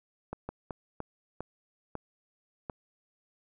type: slowing click train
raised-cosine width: 1 ms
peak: -22 dBFS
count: 7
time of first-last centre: 0.33-2.698 s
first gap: 160 ms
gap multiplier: 1.36
effects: none